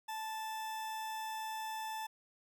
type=tone; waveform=40% pulse; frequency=878 Hz; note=A5; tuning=4 cents flat; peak=-38 dBFS; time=0.08-2.07 s; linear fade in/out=10 ms; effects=none